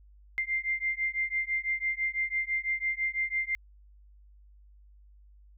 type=beating tone pair; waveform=sine; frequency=2093 / 2099 Hz; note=C7 / C7; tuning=0 / +5 cents; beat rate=6 Hz; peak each=-31 dBFS; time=0.38-3.55 s; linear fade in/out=0 ms; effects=added 50 Hz sine -53 dBFS peak until 5.57 s